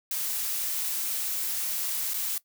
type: noise with dropouts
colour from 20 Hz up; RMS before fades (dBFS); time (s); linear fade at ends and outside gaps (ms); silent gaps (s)
blue; -30; 0.11-2.38; 2; 2.136-2.141
effects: noise-tail reverb RT60 0.1 s tail -19 dB re dry